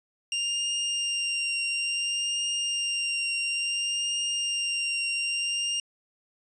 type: tone with vibrato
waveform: sawtooth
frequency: 2793 Hz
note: F7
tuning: 1 cent flat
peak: -23 dBFS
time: 0.32-5.8 s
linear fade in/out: 2 ms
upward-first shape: triangle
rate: 0.58 Hz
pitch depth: 18 cents each way
effects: resampled to 22050 Hz